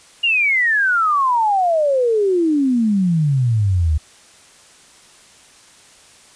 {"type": "exponential sweep", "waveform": "sine", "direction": "down", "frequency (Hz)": [2863, 73.42], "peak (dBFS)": -13, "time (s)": [0.23, 3.98], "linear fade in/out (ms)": 10, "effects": ["white hiss -47 dBFS RMS until 6.35 s", "resampled to 22050 Hz"]}